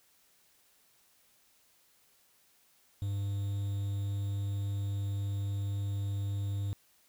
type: tone with quantisation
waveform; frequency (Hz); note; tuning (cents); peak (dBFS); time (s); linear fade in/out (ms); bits
triangle; 100.1; G2; +37; -29; 3.02-6.73; 0; 9
effects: white hiss -67 dBFS RMS until 7.08 s